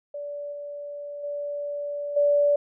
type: tone with level steps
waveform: sine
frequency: 579 Hz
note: D5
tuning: 25 cents flat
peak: -31 / -33 / -28 / -17 dBFS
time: 0.14-2.56 s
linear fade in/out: 5 ms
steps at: 0.52 / 1.23 / 2.16 s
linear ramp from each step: 10 ms
effects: none